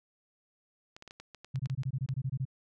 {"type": "clicks", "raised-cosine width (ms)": 0.2, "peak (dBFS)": -30, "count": 12, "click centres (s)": [0.965, 1.024, 1.077, 1.109, 1.2, 1.347, 1.446, 1.558, 1.658, 1.699, 1.834, 2.089]}
{"type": "tone bursts", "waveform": "sine", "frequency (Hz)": 132.2, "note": "C3", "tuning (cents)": 18, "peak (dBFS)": -29, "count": 12, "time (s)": [1.54, 2.453], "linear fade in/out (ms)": 10, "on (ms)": 55, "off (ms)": 23}
{"effects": []}